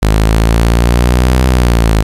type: exponential two-way sweep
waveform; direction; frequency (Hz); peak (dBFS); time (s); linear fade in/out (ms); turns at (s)
sawtooth; up then down; 52.4 to 64.2 to 52.4; -3; 0.02-2.03; 10; 1.47
effects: resampled to 32000 Hz + 7-bit